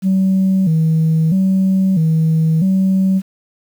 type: tone with vibrato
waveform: sine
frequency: 174.61 Hz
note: F3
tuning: in tune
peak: -9 dBFS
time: 0.02-3.22 s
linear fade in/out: 50 ms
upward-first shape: square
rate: 0.77 Hz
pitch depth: 150 cents each way
effects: tanh soft clip ceiling -8 dBFS + 7-bit